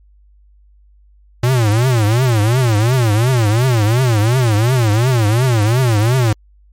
square tone with vibrato, 116.54 Hz, A#2, in tune, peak -11 dBFS, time 1.43-6.33 s, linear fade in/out 5 ms, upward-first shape triangle, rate 2.8 Hz, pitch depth 250 cents each way, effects added 50 Hz sine -45 dBFS peak until 6.72 s + MP3 64 kbps

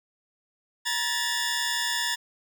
15% pulse tone cluster, 951 / 1684 / 1764 Hz, A#5 / G#6 / A6, +34 / +24 / +4 cents, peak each -25 / -27 / -21 dBFS, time 0.85-2.16 s, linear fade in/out 20 ms, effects none

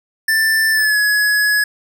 square tone with pitch glide, 1773 to 1687.1 Hz, A6 to G#6, +13 to +27 cents, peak -13 dBFS, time 0.28-1.64 s, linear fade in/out 5 ms, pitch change -86 cents, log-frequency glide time 0.71-0.98 s, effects none

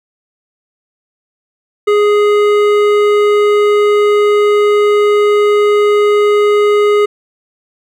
triangle tone with hard clipping, 415.3 Hz, G#4, in tune, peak -9 dBFS, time 1.87-7.06 s, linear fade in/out 10 ms, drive 16 dB, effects none

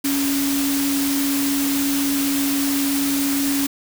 sine tone in noise, 278.6 Hz, C#4, 9 cents sharp, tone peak -19 dBFS, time 0.04-3.67 s, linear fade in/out 10 ms, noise white, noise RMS -25 dBFS, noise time 0.04-3.67 s, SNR +3 dB, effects none

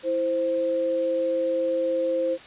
sine tone pair together, 329.7 / 523.3 Hz, E4 / C5, 0 / 0 cents, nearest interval minor sixth, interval 800 cents, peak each -30 / -22 dBFS, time 0.03-2.38 s, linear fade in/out 50 ms, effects white hiss -45 dBFS RMS until 2.46 s + resampled to 8000 Hz

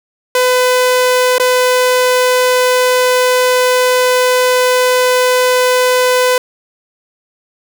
sawtooth tone with dropouts, 503 Hz, B4, 32 cents sharp, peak -5 dBFS, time 0.35-6.38 s, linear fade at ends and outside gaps 2 ms, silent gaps 1.382-1.398 s, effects none

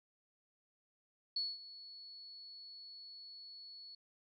sine tone with ADSR envelope, 4400 Hz, C#8, 14 cents flat, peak -33 dBFS, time 1.36-3.95 s, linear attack 5 ms, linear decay 210 ms, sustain -17 dB, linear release 4 ms, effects none

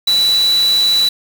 sine tone in noise, 3951 Hz, B7, in tune, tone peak -10 dBFS, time 0.07-1.09 s, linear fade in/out 5 ms, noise white, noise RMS -25 dBFS, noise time 0.07-1.09 s, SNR +12 dB, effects none

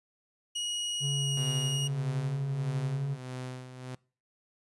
sawtooth tone with pitch glide, 2898 to 2876 Hz, F#7 to F#7, -37 to -50 cents, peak -28 dBFS, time 0.55-1.88 s, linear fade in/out 10 ms, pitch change -13 cents, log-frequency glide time 1.19-1.4 s
triangle tone with vibrato, 139.3 Hz, C#3, 9 cents sharp, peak -27 dBFS, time 1-3.18 s, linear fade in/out 50 ms, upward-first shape sine, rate 2.5 Hz, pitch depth 11 cents each way
sawtooth tone with tremolo, 127.6 Hz, C3, 43 cents flat, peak -32 dBFS, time 1.37-3.95 s, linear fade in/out 0 ms, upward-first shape sine, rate 1.6 Hz, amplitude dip 65%
effects noise-tail reverb RT60 0.4 s tail -24 dB re dry + resampled to 24000 Hz

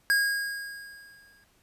square tone with exponential decay, 1634 Hz, G#6, 29 cents flat, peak -20 dBFS, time 0.1-1.44 s, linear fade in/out 0 ms, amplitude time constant 290 ms, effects pink hiss -65 dBFS RMS until 1.62 s + resampled to 32000 Hz

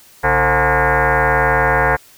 sine tone with frequency modulation, 450.4 Hz, A4, 40 cents sharp, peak -11 dBFS, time 0.23-1.97 s, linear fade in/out 20 ms, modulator 196 Hz, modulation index 7.3, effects white hiss -46 dBFS RMS until 2.17 s

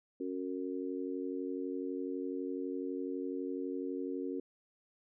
harmonic tone, 92 Hz, F#2, 9 cents flat, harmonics 3 / 4 / 5, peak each -38 / -40 / -42 dBFS, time 0.2-4.4 s, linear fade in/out 5 ms, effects none

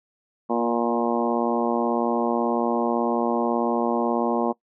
harmonic tone with a mistuned harmonic, 118.2 Hz, A#2, 24 cents sharp, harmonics 2 / 3 / 4 / 5 / 6 / 7 / 8 / 9, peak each -25 / -27 / -28 / -29 / -30 / -30 / -31 / -32 dBFS, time 0.49-4.53 s, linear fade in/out 20 ms, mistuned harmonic 3, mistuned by -16 cents, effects noise-tail reverb RT60 0.1 s tail -21 dB re dry

